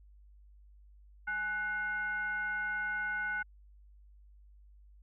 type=tone with frequency modulation; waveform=sine; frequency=1485 Hz; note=F#6; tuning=6 cents sharp; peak=-32 dBFS; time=1.27-3.43 s; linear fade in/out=10 ms; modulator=646 Hz; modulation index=0.56; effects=added 50 Hz sine -55 dBFS peak until 5.02 s